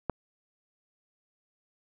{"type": "click", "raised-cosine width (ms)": 1, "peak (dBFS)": -14, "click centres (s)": 0.097, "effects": []}